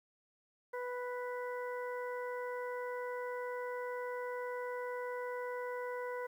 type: harmonic tone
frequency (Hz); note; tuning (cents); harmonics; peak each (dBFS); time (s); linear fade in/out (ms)
493.9; B4; 0; 1 / 2 / 3 / 4; -39 / -44 / -48 / -50; 0.73-6.27; 10
effects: 11-bit